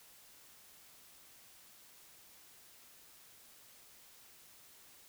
silence, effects white hiss -60 dBFS RMS until 5.08 s

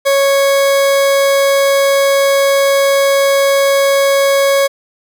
40% pulse tone, 553 Hz, C#5, 4 cents flat, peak -8 dBFS, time 0.05-4.68 s, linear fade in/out 20 ms, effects none

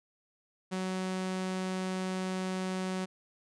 sawtooth tone, 186.6 Hz, F#3, 15 cents sharp, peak -28 dBFS, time 0.71-3.06 s, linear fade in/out 20 ms, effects resampled to 22050 Hz

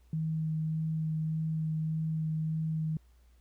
sine tone with vibrato, 158 Hz, D#3, 27 cents sharp, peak -29 dBFS, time 0.13-2.97 s, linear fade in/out 2 ms, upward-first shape sine, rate 1.7 Hz, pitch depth 10 cents each way, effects added 60 Hz sine -58 dBFS peak until 3.4 s + pink hiss -72 dBFS RMS until 3.4 s

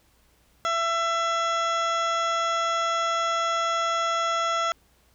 harmonic tone, 669 Hz, E5, 25 cents sharp, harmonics 1 / 2 / 3 / 4 / 5 / 6 / 8 / 9 / 10, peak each -29 / -24 / -35 / -41 / -34 / -46 / -42 / -48 / -41 dBFS, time 0.65-4.72 s, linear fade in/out 0 ms, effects added 60 Hz sine -63 dBFS peak until 5.14 s + pink hiss -63 dBFS RMS until 5.14 s

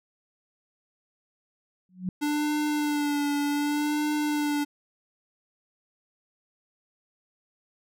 sine tone with exponential growth, 183.5 Hz, F#3, 14 cents flat, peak -23 dBFS, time 1.89-2.09 s, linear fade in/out 2 ms, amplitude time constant 42 ms
square tone with vibrato, 293.9 Hz, D4, 1 cent sharp, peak -25 dBFS, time 2.21-4.65 s, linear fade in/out 20 ms, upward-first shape sine, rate 0.66 Hz, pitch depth 33 cents each way
effects none

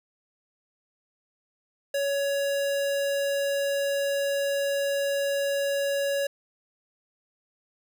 square tone, 560 Hz, C#5, 18 cents sharp, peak -25 dBFS, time 1.94-6.27 s, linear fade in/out 5 ms, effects none

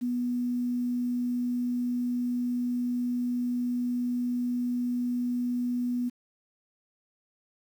sine tone with quantisation, 244.7 Hz, B3, 16 cents flat, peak -26 dBFS, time 0.01-6.1 s, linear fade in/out 20 ms, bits 9, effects none

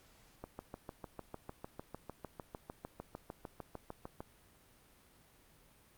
click train, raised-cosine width 1 ms, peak -29 dBFS, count 26, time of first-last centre 0.44-4.205 s, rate 6.64 Hz, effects pink hiss -65 dBFS RMS until 5.97 s + Opus 48 kbps

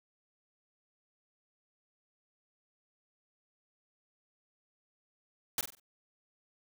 white noise with echo, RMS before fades -31 dBFS, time 5.58-5.61 s, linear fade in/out 2 ms, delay 47 ms, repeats 4, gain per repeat -9 dB, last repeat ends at 5.798 s, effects none

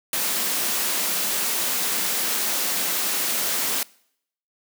white high-pass noise, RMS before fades -24 dBFS, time 0.13-3.83 s, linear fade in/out 2 ms, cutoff 160 Hz, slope 96 dB/octave, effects noise-tail reverb RT60 0.7 s tail -24 dB re dry

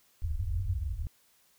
white low-pass noise, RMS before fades -32 dBFS, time 0.22-1.07 s, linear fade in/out 0 ms, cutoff 100 Hz, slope 96 dB/octave, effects white hiss -66 dBFS RMS until 1.58 s

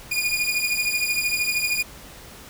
sawtooth beating tone pair, 2432 / 2445 Hz, D#7 / D#7, -40 / -31 cents, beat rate 13 Hz, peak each -21 dBFS, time 0.11-1.83 s, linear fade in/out 10 ms, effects pink hiss -43 dBFS RMS until 2.49 s

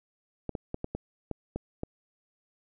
clicks, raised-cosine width 2 ms, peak -19 dBFS, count 8, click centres 0.493 / 0.552 / 0.744 / 0.844 / 0.95 / 1.313 / 1.56 / 1.834 s, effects none

